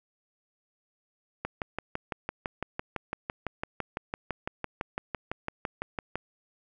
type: click train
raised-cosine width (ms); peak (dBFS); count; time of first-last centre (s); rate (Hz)
0.5; -16; 29; 1.45-6.156; 5.95
effects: none